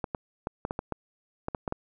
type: clicks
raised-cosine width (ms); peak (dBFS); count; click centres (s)
1; -16; 11; 0.042 / 0.148 / 0.471 / 0.651 / 0.709 / 0.791 / 0.923 / 1.484 / 1.548 / 1.678 / 1.724
effects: none